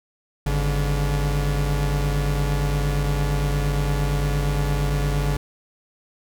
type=tone pair together; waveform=45% pulse; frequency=50.66 / 143.3 Hz; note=G#1 / D3; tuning=-42 / -42 cents; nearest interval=octave + tritone; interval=1800 cents; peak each=-22 / -23 dBFS; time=0.46-5.37 s; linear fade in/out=5 ms; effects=none